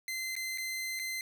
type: tone with dropouts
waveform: sawtooth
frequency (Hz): 2068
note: C7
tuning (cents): -21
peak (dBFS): -31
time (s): 0.08-1.21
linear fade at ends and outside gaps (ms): 1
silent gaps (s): 0.354-0.364 / 0.576-0.582 / 0.992-0.996
effects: none